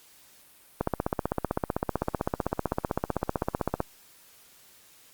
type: click train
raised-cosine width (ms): 1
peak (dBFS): -11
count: 48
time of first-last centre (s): 0.81-3.804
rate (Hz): 15.7
effects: white hiss -56 dBFS RMS until 5.13 s + Opus 48 kbps